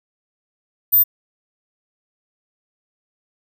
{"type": "tone", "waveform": "sine", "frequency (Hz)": 13800, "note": "A9", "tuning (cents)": -35, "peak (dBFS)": -9, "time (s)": [0.92, 1.04], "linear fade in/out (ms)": 20, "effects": ["tanh soft clip ceiling -5 dBFS"]}